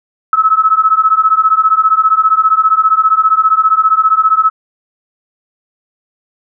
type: beating tone pair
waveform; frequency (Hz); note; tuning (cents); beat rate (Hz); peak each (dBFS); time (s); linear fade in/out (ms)
sine; 1289 / 1304; E6 / E6; -39 / -19; 15; -10; 0.33-4.5; 2
effects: none